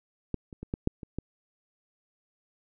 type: clicks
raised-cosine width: 3 ms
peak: -16 / -30 / -25 / -17 / -11 / -27 / -19 dBFS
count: 7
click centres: 0.343 / 0.528 / 0.63 / 0.739 / 0.874 / 1.032 / 1.186 s
effects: none